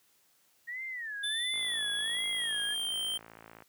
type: tone with vibrato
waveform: sine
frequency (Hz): 1854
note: A#6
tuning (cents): -10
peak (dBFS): -36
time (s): 0.67-2.75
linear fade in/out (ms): 20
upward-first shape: sine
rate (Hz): 1.4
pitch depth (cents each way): 210
type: tone with pitch glide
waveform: square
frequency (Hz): 3520 to 3136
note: A7 to G7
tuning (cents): 0 to 0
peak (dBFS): -32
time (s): 1.23-3.18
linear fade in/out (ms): 10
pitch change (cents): -200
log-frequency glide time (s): 1.43-2.96
type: click train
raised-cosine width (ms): 0.5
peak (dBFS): -34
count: 117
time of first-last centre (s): 1.54-3.623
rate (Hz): 55.7
effects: white hiss -68 dBFS RMS until 3.68 s + high-pass 80 Hz 12 dB/octave